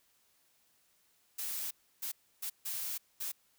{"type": "noise bursts at uneven times", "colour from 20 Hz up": "blue", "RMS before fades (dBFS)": -38, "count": 5, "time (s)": [[1.38, 1.71], [2.02, 2.12], [2.42, 2.5], [2.65, 2.98], [3.2, 3.32]], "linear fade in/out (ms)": 10, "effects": ["white hiss -71 dBFS RMS until 3.58 s"]}